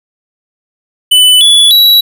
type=tone with pitch steps; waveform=square; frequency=2997 / 3423 / 3909 Hz; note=F#7 / A7 / B7; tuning=+22 / -48 / -19 cents; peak=-3 dBFS; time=1.11-2.01 s; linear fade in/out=10 ms; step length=300 ms; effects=none